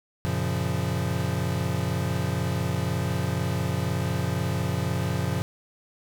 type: chord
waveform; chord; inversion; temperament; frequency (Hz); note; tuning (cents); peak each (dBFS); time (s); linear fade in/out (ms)
square; Gb major seventh; none; equal; 92.5 / 116.54 / 138.59 / 174.61; Gb2 / Bb2 / Db3 / F3; 0 / 0 / 0 / 0; -31; 0.25-5.42; 0
effects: none